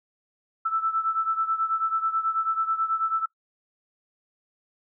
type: beating tone pair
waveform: sine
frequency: 1318.5 / 1327.7 Hz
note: E6 / E6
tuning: 0 / +12 cents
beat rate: 9.2 Hz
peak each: -24 / -28 dBFS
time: 0.65-3.26 s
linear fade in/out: 10 ms
effects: noise-tail reverb RT60 0.1 s tail -21 dB re dry